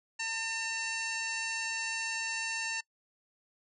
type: harmonic tone with a mistuned harmonic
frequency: 902 Hz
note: A5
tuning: 43 cents sharp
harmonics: 1 / 2 / 3 / 4 / 5 / 6 / 7 / 8 / 9 / 10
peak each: -43 / -38 / -37 / -49 / -43 / -46 / -45 / -44 / -51 / -54 dBFS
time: 0.19-2.81 s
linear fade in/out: 10 ms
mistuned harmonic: 4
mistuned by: +140 cents
effects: noise-tail reverb RT60 0.1 s tail -25 dB re dry